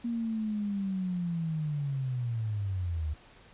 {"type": "linear sweep", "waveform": "sine", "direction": "down", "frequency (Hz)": [237.8, 73.42], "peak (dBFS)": -29, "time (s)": [0.04, 3.14], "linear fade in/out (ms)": 10, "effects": ["pink hiss -56 dBFS RMS until 3.53 s", "resampled to 8000 Hz"]}